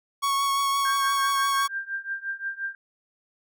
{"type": "tone with vibrato", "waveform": "45% pulse", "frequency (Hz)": 1108.7, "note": "C#6", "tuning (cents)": 0, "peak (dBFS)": -22, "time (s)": [0.22, 1.68], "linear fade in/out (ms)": 20, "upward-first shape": "triangle", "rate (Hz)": 5.8, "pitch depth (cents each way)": 18}
{"type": "tone with tremolo", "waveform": "sine", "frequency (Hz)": 1587, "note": "G6", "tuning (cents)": 21, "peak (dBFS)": -25, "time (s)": [0.85, 2.75], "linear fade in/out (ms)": 2, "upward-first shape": "triangle", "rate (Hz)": 5.7, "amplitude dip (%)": 95}
{"effects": []}